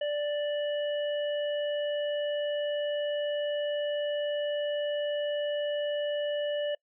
harmonic tone, 587.3 Hz, D5, in tune, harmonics 1 / 3 / 5, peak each -28 / -42 / -40 dBFS, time 0.01-6.75 s, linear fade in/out 5 ms, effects noise-tail reverb RT60 0.1 s tail -26 dB re dry

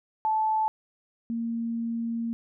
sine tone pair in turn, 872 / 231 Hz, A5 / A#3, -16 / -16 cents, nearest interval octave + major seventh, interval 2300 cents, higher first, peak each -22 / -27 dBFS, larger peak first, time 0.25-0.68 / 1.3-2.33 s, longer second, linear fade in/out 0 ms, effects none

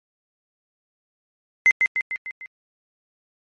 sine tone with echo, 2062 Hz, C7, 26 cents flat, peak -9 dBFS, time 1.66-1.71 s, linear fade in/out 0 ms, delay 150 ms, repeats 5, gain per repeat -5 dB, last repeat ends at 2.46 s, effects tanh soft clip ceiling -7 dBFS + MP3 48 kbps

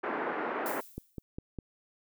pink band-pass noise, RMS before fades -34 dBFS, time 0.03-0.81 s, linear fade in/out 10 ms, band 290 to 1800 Hz, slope 24 dB/octave
violet noise with exponential decay, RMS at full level -37 dBFS, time 0.66-1.22 s, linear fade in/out 0 ms, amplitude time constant 120 ms
click train, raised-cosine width 3 ms, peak -25 dBFS, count 4, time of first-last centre 0.98-1.587 s, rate 4.94 Hz
effects none

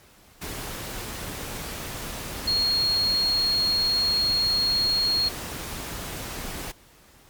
sine tone in noise, 4286 Hz, C8, 41 cents sharp, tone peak -20 dBFS, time 2.47-5.29 s, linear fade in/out 10 ms, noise pink, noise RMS -34 dBFS, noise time 0.41-6.72 s, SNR +11 dB, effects pink hiss -54 dBFS RMS until 7.29 s + MP3 96 kbps

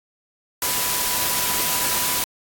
sine tone in noise, 987.8 Hz, B5, in tune, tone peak -32 dBFS, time 0.62-2.24 s, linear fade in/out 2 ms, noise white, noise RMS -22 dBFS, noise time 0.62-2.24 s, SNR -13 dB, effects AAC 64 kbps

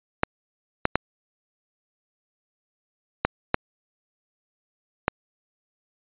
clicks, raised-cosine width 0.5 ms, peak -3 dBFS, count 6, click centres 0.234 / 0.854 / 0.956 / 3.25 / 3.544 / 5.081 s, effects resampled to 8000 Hz

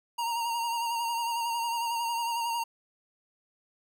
square tone with vibrato, 932.3 Hz, A#5, in tune, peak -29 dBFS, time 0.18-2.64 s, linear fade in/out 10 ms, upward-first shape sine, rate 11 Hz, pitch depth 33 cents each way, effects none

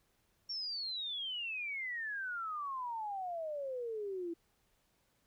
sine exponential sweep, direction down, 5550 to 329.6 Hz, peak -37 dBFS, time 0.49-4.34 s, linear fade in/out 10 ms, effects pink hiss -75 dBFS RMS until 5.26 s

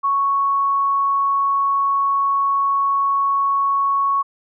sine tone, 1108.7 Hz, C#6, in tune, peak -15 dBFS, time 0.03-4.23 s, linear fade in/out 20 ms, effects none

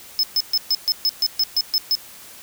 square tone bursts, 5200 Hz, E8, 24 cents flat, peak -16 dBFS, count 11, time 0.19-1.952 s, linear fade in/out 0 ms, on 42 ms, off 130 ms, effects white hiss -42 dBFS RMS until 2.42 s

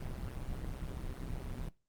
brown noise with amplitude modulation, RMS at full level -36 dBFS, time 0-1.69 s, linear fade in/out 5 ms, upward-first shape sine, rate 129 Hz, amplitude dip 80%, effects noise-tail reverb RT60 0.3 s tail -21 dB re dry + Opus 32 kbps

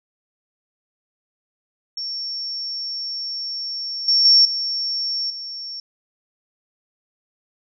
sine tone with level steps, 5470 Hz, F8, 37 cents flat, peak -25 / -13 / -9 / -21 / -29 dBFS, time 1.97-5.8 s, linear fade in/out 2 ms, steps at 4.08 / 4.25 / 4.45 / 5.3 s, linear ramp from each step 2 ms, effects none

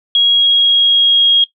sine tone with pitch glide, 3300 to 3273 Hz, G#7 to G#7, -12 to -26 cents, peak -7 dBFS, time 0.15-1.44 s, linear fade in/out 2 ms, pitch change -14 cents, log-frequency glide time 0.32-1.3 s, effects noise-tail reverb RT60 0.1 s tail -17 dB re dry

